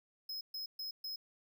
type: tone bursts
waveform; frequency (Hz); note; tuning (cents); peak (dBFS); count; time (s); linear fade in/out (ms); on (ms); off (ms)
square; 5120; D#8; +49; -40; 4; 0.29-1.16; 5; 120; 130
effects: none